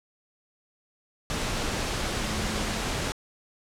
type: tone in noise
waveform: sine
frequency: 213.4 Hz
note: G#3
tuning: 47 cents sharp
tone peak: -36 dBFS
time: 2.22-2.82 s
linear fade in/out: 0 ms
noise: pink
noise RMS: -29 dBFS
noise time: 1.3-3.12 s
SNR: -10 dB
effects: low-pass 8000 Hz 12 dB/octave